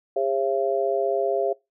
harmonic tone, 135.3 Hz, C#3, 42 cents flat, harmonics 3 / 4 / 5, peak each -25 / -25 / -25 dBFS, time 0.16-1.53 s, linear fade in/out 5 ms, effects noise-tail reverb RT60 0.2 s tail -23 dB re dry

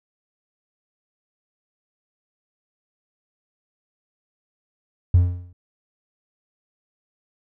triangle tone with exponential decay, 88.8 Hz, F2, 29 cents sharp, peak -5 dBFS, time 5.14-5.53 s, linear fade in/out 5 ms, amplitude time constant 83 ms, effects tanh soft clip ceiling -7 dBFS

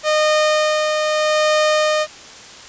sawtooth tone with tremolo, 613 Hz, D#5, 26 cents flat, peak -9 dBFS, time 0.03-2.07 s, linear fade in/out 50 ms, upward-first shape sine, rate 0.8 Hz, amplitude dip 35%, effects white hiss -38 dBFS RMS until 2.68 s + resampled to 16000 Hz

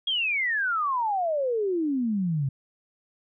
sine exponential sweep, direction down, 3322 to 130.81 Hz, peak -23 dBFS, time 0.07-2.49 s, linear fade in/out 5 ms, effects none

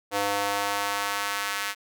square tone with high-pass filter sweep, 101.1 Hz, G#2, 46 cents flat, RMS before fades -28 dBFS, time 0.11-1.75 s, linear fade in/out 50 ms, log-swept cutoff 560 to 1600 Hz, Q 1.2, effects none

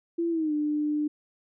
sine tone with pitch glide, 337.4 to 298.9 Hz, E4 to D4, +40 to +31 cents, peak -24 dBFS, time 0.18-1.08 s, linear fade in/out 10 ms, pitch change -209 cents, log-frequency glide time 0.3-0.53 s, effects none

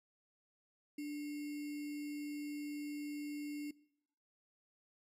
sine tone with sample-and-hold, 293.7 Hz, D4, in tune, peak -39 dBFS, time 0.98-3.71 s, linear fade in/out 5 ms, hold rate 2450 Hz, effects noise-tail reverb RT60 0.7 s tail -21 dB re dry + MP3 64 kbps

